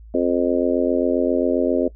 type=harmonic tone; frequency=87.5 Hz; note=F2; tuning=4 cents sharp; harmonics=3 / 4 / 5 / 6 / 7; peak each=-21 / -22 / -23 / -24 / -24 dBFS; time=0.14-1.88 s; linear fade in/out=5 ms; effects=noise-tail reverb RT60 0.1 s tail -19 dB re dry + added 55 Hz sine -39 dBFS peak until 1.95 s